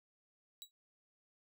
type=tone with exponential decay; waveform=sawtooth; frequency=3891 Hz; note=B7; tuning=27 cents flat; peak=-40 dBFS; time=0.62-0.71 s; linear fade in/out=0 ms; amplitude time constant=18 ms; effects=none